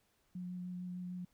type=tone with vibrato; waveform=sine; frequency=179.9 Hz; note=F#3; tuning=48 cents flat; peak=-40 dBFS; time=0.35-1.25 s; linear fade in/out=5 ms; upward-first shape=square; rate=6.6 Hz; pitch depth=9 cents each way; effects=pink hiss -75 dBFS RMS until 1.33 s